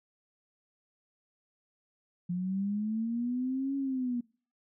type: linear two-way sweep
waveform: sine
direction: up then down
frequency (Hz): 174.3 to 277.2 to 237.9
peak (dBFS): -29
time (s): 2.29-4.21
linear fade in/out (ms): 10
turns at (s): 3.76
effects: noise-tail reverb RT60 0.4 s tail -23 dB re dry